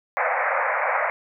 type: band-pass noise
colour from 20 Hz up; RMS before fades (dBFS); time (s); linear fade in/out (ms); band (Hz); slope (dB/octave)
pink; -23; 0.17-1.1; 0; 510 to 2300; 96
effects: none